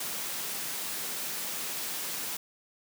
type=high-pass noise; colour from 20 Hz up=white; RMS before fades=-35 dBFS; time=0-2.37 s; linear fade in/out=5 ms; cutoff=130 Hz; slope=96 dB/octave; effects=none